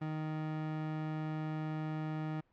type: tone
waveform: 30% pulse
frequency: 155.56 Hz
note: D#3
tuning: in tune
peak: -33 dBFS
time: 0.01-2.41 s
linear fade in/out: 10 ms
effects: pink hiss -73 dBFS RMS until 2.52 s + low-pass 2000 Hz 12 dB/octave